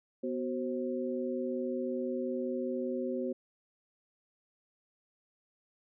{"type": "tone cluster", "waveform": "sine", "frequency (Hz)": [248, 373.4, 529], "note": ["B3", "F#4", "C5"], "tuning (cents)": [7, 16, 19], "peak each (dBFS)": [-35, -36, -37], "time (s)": [0.23, 3.33], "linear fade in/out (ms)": 10, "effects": []}